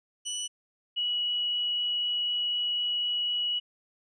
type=tone pair in turn; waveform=20% pulse / sine; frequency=2960 / 2926 Hz; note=F#7 / F#7; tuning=0 / -20 cents; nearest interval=unison; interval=20 cents; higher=first; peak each=-26 dBFS; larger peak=neither; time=0.25-0.48 / 0.96-3.6 s; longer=second; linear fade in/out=20 ms; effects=resampled to 22050 Hz